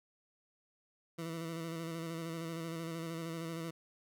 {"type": "tone with vibrato", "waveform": "20% pulse", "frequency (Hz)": 164.81, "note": "E3", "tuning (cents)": 0, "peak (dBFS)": -34, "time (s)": [1.18, 3.71], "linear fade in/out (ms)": 10, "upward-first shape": "square", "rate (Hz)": 13, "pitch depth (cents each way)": 28, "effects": []}